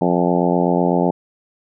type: harmonic tone with a mistuned harmonic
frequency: 88 Hz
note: F2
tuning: 14 cents sharp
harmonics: 2 / 3 / 4 / 5 / 6 / 7 / 8 / 9 / 10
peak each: -19 / -21 / -22 / -23 / -24 / -24 / -25 / -26 / -26 dBFS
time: 0.01-1.11 s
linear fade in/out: 5 ms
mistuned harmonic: 10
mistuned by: -24 cents
effects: none